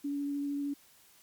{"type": "tone with vibrato", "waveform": "sine", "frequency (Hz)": 284.4, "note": "C#4", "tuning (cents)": 45, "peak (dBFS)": -31, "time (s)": [0.04, 0.74], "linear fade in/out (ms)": 10, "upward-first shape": "triangle", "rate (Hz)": 13, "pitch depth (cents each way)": 12, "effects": ["white hiss -61 dBFS RMS until 1.22 s", "MP3 96 kbps"]}